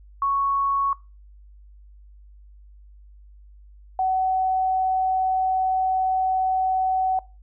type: tone pair in turn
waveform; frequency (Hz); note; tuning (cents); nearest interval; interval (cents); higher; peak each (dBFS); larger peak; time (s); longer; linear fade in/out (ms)
sine; 1108.7 / 752.9; C#6 / F#5; 0 / +30; perfect fifth; 670; first; -19; neither; 0.22-0.93 / 3.99-7.19; second; 2
effects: noise-tail reverb RT60 0.3 s tail -22 dB re dry + added 50 Hz sine -45 dBFS peak until 7.42 s